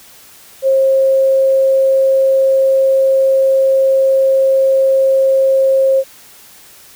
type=tone; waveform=sine; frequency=535 Hz; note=C5; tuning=38 cents sharp; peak=-8 dBFS; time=0.62-6.04 s; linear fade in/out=50 ms; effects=white hiss -41 dBFS RMS until 6.95 s